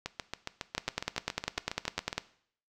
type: two click trains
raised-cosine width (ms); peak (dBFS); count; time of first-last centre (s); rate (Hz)
0.2; -12 / -17; 15 / 16; 0.78-2.18 / 0.06-2.129; 10 / 7.25
effects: noise-tail reverb RT60 0.6 s tail -17 dB re dry